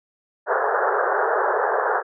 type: band-pass noise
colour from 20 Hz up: pink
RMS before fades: -21 dBFS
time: 0.46-2.03 s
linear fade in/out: 50 ms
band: 390 to 1700 Hz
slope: 96 dB/octave
effects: none

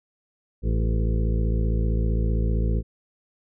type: harmonic tone with a mistuned harmonic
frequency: 55.4 Hz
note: A1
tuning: 13 cents sharp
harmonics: 1 / 2 / 3 / 4 / 6 / 7 / 8 / 9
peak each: -21 / -27 / -31 / -33 / -37 / -38 / -39 / -40 dBFS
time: 0.62-2.83 s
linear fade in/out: 50 ms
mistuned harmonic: 7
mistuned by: +49 cents
effects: none

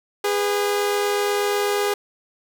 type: tone pair together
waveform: sawtooth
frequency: 409 / 497.2 Hz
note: G#4 / B4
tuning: -26 / +12 cents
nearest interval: minor third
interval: 338 cents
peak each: -16 / -24 dBFS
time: 0.24-1.94 s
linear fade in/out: 5 ms
effects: 9-bit

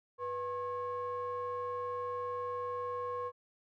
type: ring-modulated tone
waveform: triangle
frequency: 293.7 Hz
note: D4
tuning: in tune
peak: -30 dBFS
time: 0.18-3.32 s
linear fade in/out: 50 ms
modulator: 785 Hz
effects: none

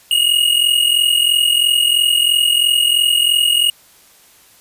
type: tone pair together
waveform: square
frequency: 2857 / 2900 Hz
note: F7 / F#7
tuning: +39 / -35 cents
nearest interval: unison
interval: 26 cents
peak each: -14 / -16 dBFS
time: 0.11-3.7 s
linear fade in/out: 2 ms
effects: white hiss -48 dBFS RMS until 4.6 s + resampled to 32000 Hz

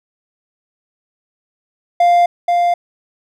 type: tone with echo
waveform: triangle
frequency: 698.5 Hz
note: F5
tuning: in tune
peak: -6 dBFS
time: 2-2.26 s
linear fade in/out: 5 ms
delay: 480 ms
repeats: 1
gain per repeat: -3 dB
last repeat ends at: 2.74 s
effects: none

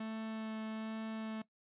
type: tone with vibrato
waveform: 45% pulse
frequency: 220 Hz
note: A3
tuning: in tune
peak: -39 dBFS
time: 0-1.42 s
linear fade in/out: 5 ms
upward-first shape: sine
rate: 1.2 Hz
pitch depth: 8 cents each way
effects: noise-tail reverb RT60 0.1 s tail -18 dB re dry + resampled to 8000 Hz

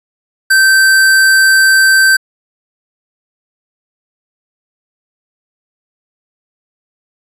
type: tone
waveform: square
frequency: 1554 Hz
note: G6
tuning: 16 cents flat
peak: -6 dBFS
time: 0.5-2.17 s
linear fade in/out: 10 ms
effects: resampled to 32000 Hz

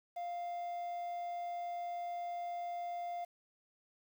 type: tone with quantisation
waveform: triangle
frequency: 698.5 Hz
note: F5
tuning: in tune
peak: -36 dBFS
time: 0.16-3.25 s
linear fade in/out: 10 ms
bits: 10
effects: none

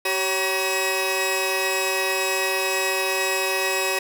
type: tone cluster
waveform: sawtooth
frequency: 382.1 / 556 / 952 / 1913 / 2550 Hz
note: G4 / C#5 / A#5 / A#6 / D#7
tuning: -44 / +5 / +36 / +44 / +42 cents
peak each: -23 / -25 / -28 / -26 / -22 dBFS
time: 0.05-3.99 s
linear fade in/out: 5 ms
effects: none

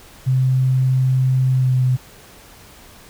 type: tone with pitch glide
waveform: sine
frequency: 130 to 127.62 Hz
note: C3 to C3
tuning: -11 to -43 cents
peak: -13 dBFS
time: 0.26-1.97 s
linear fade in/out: 20 ms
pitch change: -32 cents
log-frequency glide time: 1.51-1.83 s
effects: pink hiss -44 dBFS RMS until 3.09 s

